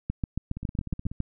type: two click trains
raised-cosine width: 5 ms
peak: -23 / -15 dBFS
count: 10 / 9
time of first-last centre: 0.57-1.115 / 0.1-1.203 s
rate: 16.5 / 7.25 Hz
effects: none